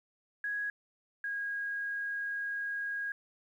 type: tone pair in turn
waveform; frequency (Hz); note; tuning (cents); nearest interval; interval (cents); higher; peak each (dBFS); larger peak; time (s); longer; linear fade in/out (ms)
sine; 1661.2 / 1638.3; G#6 / G#6; 0 / -24; unison; 24; first; -32 / -33; first; 0.44-0.7 / 1.24-3.12; second; 2
effects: 11-bit